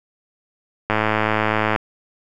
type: click train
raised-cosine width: 0.5 ms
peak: -3 dBFS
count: 94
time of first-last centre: 0.9-1.761 s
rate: 108 Hz
effects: none